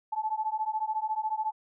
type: beating tone pair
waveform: sine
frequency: 861 / 875 Hz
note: A5 / A5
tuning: -38 / -10 cents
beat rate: 14 Hz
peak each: -31 dBFS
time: 0.12-1.52 s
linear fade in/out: 10 ms
effects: none